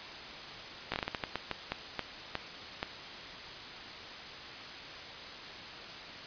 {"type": "slowing click train", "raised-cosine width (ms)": 0.3, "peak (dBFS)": -16, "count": 14, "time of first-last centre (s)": [0.92, 2.829], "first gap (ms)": 17, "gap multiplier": 1.32, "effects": ["white hiss -44 dBFS RMS until 6.26 s", "resampled to 11025 Hz"]}